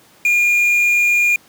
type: tone with quantisation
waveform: triangle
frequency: 2418 Hz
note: D7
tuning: 50 cents sharp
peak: -10 dBFS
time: 0.25-1.36 s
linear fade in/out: 2 ms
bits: 5
effects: pink hiss -49 dBFS RMS until 1.48 s + high-pass 150 Hz 12 dB/octave